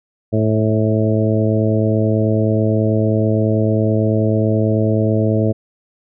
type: harmonic tone with a mistuned harmonic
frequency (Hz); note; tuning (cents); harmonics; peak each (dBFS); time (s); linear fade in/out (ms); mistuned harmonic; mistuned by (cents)
109.2; A2; -13; 1 / 2 / 3 / 4 / 5 / 6; -16 / -19 / -21 / -22 / -23 / -24; 0.32-5.53; 20; 6; -16
effects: none